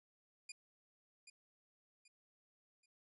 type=tone with echo; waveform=15% pulse; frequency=2423 Hz; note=D#7; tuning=47 cents flat; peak=-40 dBFS; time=0.49-0.52 s; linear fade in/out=5 ms; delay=780 ms; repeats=3; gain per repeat=-9 dB; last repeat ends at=2.86 s; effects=resampled to 24000 Hz